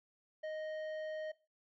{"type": "tone with tanh clipping", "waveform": "sine", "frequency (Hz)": 622.3, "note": "D#5", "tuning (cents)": 0, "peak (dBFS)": -40, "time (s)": [0.43, 1.32], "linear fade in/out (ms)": 10, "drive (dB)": 10, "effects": ["noise-tail reverb RT60 0.3 s tail -19 dB re dry", "MP3 96 kbps"]}